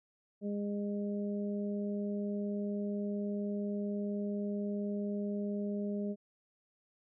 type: harmonic tone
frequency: 204.3 Hz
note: G#3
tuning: 28 cents flat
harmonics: 1 / 2 / 3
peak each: -34 / -40 / -44 dBFS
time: 0.41-6.16 s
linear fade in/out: 50 ms
effects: none